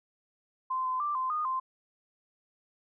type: tone with pitch steps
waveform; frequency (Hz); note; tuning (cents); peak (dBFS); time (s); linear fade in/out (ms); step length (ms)
sine; 1036 / 1026 / 1179 / 1035 / 1228 / 1042; C6 / C6 / D6 / C6 / D#6 / C6; -17 / -34 / +6 / -19 / -23 / -7; -28; 0.7-1.6; 10; 150
effects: none